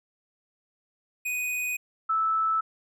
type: tone pair in turn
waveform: square / sine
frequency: 2489 / 1312.4 Hz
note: D#7 / E6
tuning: 0 / -8 cents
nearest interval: major seventh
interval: 1108 cents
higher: first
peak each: -28 / -22 dBFS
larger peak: second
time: 1.25-1.77 / 2.09-2.61 s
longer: neither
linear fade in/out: 10 ms
effects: none